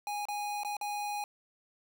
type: tone with dropouts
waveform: square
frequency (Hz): 826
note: G#5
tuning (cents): -10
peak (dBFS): -34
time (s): 0.07-1.24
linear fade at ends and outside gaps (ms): 1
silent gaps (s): 0.254-0.285 / 0.634-0.648 / 0.768-0.812
effects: none